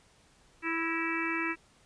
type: harmonic tone with a mistuned harmonic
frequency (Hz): 329.7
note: E4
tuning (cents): 0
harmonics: 1 / 3 / 4 / 5 / 6 / 7 / 8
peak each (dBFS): -34 / -40 / -38 / -39 / -37 / -36 / -38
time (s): 0.62-1.56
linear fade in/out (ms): 50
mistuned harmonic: 6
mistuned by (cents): -46
effects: pink hiss -63 dBFS RMS until 1.85 s + resampled to 22050 Hz